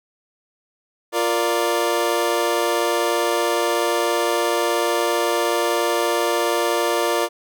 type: chord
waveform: 25% pulse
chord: Bb major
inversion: second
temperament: equal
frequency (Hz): 349.2 / 466.2 / 587.3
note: F4 / Bb4 / D5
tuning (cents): 0 / 0 / 0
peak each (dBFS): -19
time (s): 1.12-7.29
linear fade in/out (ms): 50
effects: none